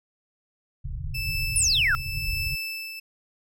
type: low-pass noise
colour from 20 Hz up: pink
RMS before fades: -31 dBFS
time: 0.84-2.56 s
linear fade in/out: 20 ms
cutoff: 150 Hz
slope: 96 dB/octave
type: tone with tremolo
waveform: 30% pulse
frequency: 2637 Hz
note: E7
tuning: in tune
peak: -24 dBFS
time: 1.14-3 s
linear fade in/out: 10 ms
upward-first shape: triangle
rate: 0.97 Hz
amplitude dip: 65%
type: exponential sweep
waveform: sine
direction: down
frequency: 10440 to 1318.5 Hz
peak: -19 dBFS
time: 1.56-1.95 s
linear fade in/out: 0 ms
effects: none